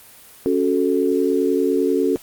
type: chord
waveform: sine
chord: F# minor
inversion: second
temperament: equal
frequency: 277.2 / 370 / 440 Hz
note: C#4 / F#4 / A4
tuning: 0 / 0 / 0 cents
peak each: -20 dBFS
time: 0.46-2.16 s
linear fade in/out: 0 ms
effects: white hiss -45 dBFS RMS until 2.22 s + Opus 32 kbps